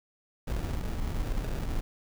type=noise with sample-and-hold; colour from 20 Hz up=brown; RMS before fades=-31 dBFS; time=0.47-1.81 s; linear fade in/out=10 ms; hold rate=1050 Hz; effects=none